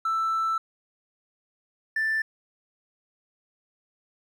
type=tone pair in turn; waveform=triangle; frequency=1325 / 1768.7 Hz; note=E6 / A6; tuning=+9 / +9 cents; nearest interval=perfect fourth; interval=500 cents; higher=second; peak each=-20 dBFS; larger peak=neither; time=0.05-0.58 / 1.96-2.22 s; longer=first; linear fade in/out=5 ms; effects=tanh soft clip ceiling -19 dBFS